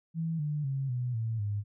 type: tone with pitch steps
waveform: sine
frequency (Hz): 163.4 / 148.98 / 135.82 / 123.83 / 112.9 / 102.94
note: E3 / D3 / C#3 / B2 / A2 / G#2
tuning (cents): -15 / +25 / -35 / +5 / +45 / -15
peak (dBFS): -29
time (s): 0.14-1.64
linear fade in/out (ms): 50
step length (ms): 250
effects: none